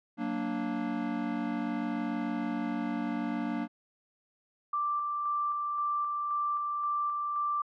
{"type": "chord", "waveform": "square", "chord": "Gb augmented", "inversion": "none", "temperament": "equal with one note detuned", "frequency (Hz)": [186.5, 233.1, 293.7], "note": ["Gb3", "Bb3", "D4"], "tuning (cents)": [14, 0, 0], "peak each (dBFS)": [-40, -34, -35], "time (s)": [0.17, 3.68], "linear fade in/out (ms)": 50}
{"type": "tone with tremolo", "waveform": "sine", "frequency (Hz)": 1176, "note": "D6", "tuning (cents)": 2, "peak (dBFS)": -27, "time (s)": [4.73, 7.62], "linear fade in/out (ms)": 5, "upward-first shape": "square", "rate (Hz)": 1.9, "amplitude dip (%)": 25}
{"effects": ["low-pass 2000 Hz 12 dB/octave"]}